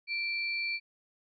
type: tone pair together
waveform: sine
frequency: 2349 / 4434 Hz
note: D7 / C#8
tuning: 0 / 0 cents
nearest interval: major seventh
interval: 1100 cents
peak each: -31 / -38 dBFS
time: 0.07-0.8 s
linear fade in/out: 50 ms
effects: none